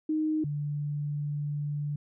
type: tone pair in turn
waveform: sine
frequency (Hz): 310.5 / 146.54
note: D#4 / D3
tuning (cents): -3 / -3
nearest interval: octave + minor second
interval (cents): 1300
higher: first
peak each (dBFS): -25 / -29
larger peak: first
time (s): 0.09-0.44 / 0.44-1.96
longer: second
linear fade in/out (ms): 5
effects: none